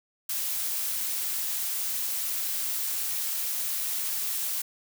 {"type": "noise", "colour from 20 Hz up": "blue", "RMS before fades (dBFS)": -30, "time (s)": [0.29, 4.62], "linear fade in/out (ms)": 5, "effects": []}